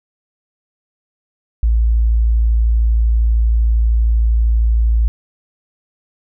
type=tone; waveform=sine; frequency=56.4 Hz; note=A1; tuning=44 cents sharp; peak=-10 dBFS; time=1.63-5.08 s; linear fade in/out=0 ms; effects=none